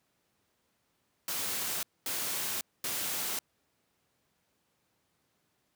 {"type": "noise bursts", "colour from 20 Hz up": "white", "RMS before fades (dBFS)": -34, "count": 3, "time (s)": [1.28, 3.39], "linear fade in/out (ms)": 2, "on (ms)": 550, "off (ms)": 230, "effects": ["pink hiss -75 dBFS RMS until 5.75 s", "high-pass 100 Hz 12 dB/octave"]}